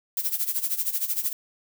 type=noise with tremolo; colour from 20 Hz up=violet; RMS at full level=-24 dBFS; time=0.17-1.33 s; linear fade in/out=2 ms; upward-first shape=sine; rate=13 Hz; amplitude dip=80%; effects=none